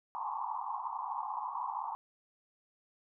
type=band-pass noise; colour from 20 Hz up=white; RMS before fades=-38 dBFS; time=0.15-1.95 s; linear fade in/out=0 ms; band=800 to 1100 Hz; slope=96 dB/octave; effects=none